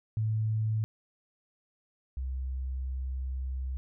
sine tone pair in turn, 109.4 / 65.05 Hz, A2 / C2, -9 / -9 cents, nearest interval major sixth, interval 900 cents, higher first, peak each -26 / -31 dBFS, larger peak first, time 0.17-0.84 / 2.17-3.77 s, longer second, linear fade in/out 0 ms, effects none

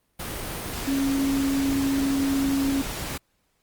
sine tone in noise, 274 Hz, C#4, 20 cents flat, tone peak -21 dBFS, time 0.87-2.82 s, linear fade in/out 10 ms, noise pink, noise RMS -32 dBFS, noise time 0.19-3.18 s, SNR +8 dB, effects pink hiss -70 dBFS RMS until 3.62 s + Opus 32 kbps

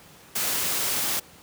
white noise, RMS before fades -26 dBFS, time 0.35-1.2 s, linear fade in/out 10 ms, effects pink hiss -50 dBFS RMS until 1.42 s + high-pass 80 Hz 12 dB/octave

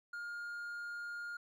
triangle tone, 1416 Hz, F6, 23 cents sharp, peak -39 dBFS, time 0.13-1.37 s, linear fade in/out 5 ms, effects none

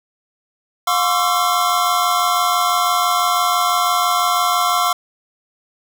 square tone cluster, 712 / 1048 / 1134 / 1344 Hz, F5 / C6 / C#6 / E6, +33 / +2 / +39 / +33 cents, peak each -21 dBFS, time 0.87-4.93 s, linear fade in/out 5 ms, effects none

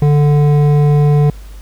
triangle tone with hard clipping, 146.83 Hz, D3, in tune, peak -9 dBFS, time 0.02-1.3 s, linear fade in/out 2 ms, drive 14 dB, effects added 50 Hz sine -29 dBFS peak until 1.61 s + pink hiss -44 dBFS RMS until 1.61 s

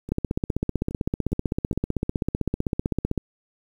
two click trains, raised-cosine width 3 ms, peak -10 / -22 dBFS, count 49 / 5, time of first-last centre 0.12-3.177 / 0.09-1.729 s, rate 15.7 / 2.44 Hz, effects 8-bit

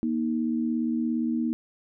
sine tone pair together, 236.9 / 314.2 Hz, A#3 / D#4, +28 / +17 cents, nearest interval perfect fourth, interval 489 cents, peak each -25 / -29 dBFS, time 0.03-1.53 s, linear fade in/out 0 ms, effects none

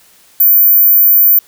sine tone, 14310 Hz, A9, 28 cents sharp, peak -3 dBFS, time 0.4-1.39 s, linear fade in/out 5 ms, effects tanh soft clip ceiling 0 dBFS + white hiss -46 dBFS RMS until 1.47 s

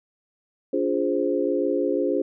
sine chord, D half-diminished seventh, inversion none, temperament equal with one note detuned, 287.3 / 349.2 / 415.3 / 523.3 Hz, D4 / F4 / Ab4 / C5, -38 / 0 / 0 / 0 cents, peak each -26 dBFS, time 0.73-2.22 s, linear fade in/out 5 ms, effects none

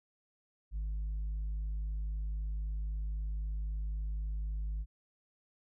sine tone with tanh clipping, 51.91 Hz, G#1, in tune, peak -34 dBFS, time 0.71-4.86 s, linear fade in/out 50 ms, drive 2 dB, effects none

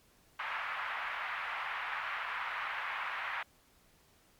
pink band-pass noise, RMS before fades -38 dBFS, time 0.39-3.43 s, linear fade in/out 5 ms, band 960 to 2400 Hz, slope 24 dB/octave, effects pink hiss -66 dBFS RMS until 4.39 s + MP3 96 kbps

